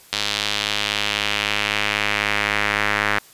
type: tone with band-pass filter sweep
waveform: square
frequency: 51.91 Hz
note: G#1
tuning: in tune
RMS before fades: -22 dBFS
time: 0.12-3.19 s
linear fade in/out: 5 ms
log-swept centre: 3900 to 1800 Hz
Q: 1.9
effects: white hiss -48 dBFS RMS until 3.33 s + resampled to 32000 Hz